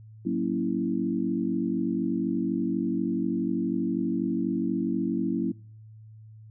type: chord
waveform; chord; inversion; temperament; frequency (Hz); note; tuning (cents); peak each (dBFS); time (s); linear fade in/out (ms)
sine; F# dominant seventh; none; equal; 185 / 233.1 / 277.2 / 329.6; F#3 / A#3 / C#4 / E4; 0 / 0 / 0 / 0; -30; 0.25-5.52; 10
effects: noise-tail reverb RT60 0.5 s tail -24 dB re dry + added 109 Hz sine -45 dBFS peak until 6.5 s